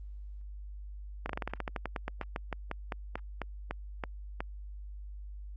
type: slowing click train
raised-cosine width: 0.5 ms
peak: -19 dBFS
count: 23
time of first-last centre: 1.26-4.405 s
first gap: 34 ms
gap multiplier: 1.12
effects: added 50 Hz sine -41 dBFS peak until 5.56 s + Opus 24 kbps